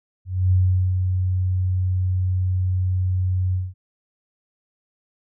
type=tone with ADSR envelope; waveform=sine; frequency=92.2 Hz; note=F#2; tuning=6 cents flat; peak=-13 dBFS; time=0.25-3.74 s; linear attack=270 ms; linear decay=410 ms; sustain=-5 dB; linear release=200 ms; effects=none